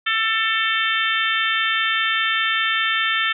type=harmonic tone; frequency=445 Hz; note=A4; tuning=20 cents sharp; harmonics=3 / 4 / 5 / 6 / 7 / 8; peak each=-24 / -22 / -26 / -27 / -26 / -27 dBFS; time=0.06-3.33 s; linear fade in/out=10 ms; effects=none